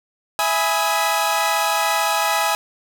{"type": "chord", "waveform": "sawtooth", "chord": "E major seventh", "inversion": "none", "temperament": "equal with one note detuned", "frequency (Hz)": [659.3, 830.6, 987.8, 1264.8], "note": ["E5", "G#5", "B5", "D#6"], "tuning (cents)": [0, 0, 0, 28], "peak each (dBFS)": [-21, -17, -21, -20], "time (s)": [0.39, 2.55], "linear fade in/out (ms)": 0, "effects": []}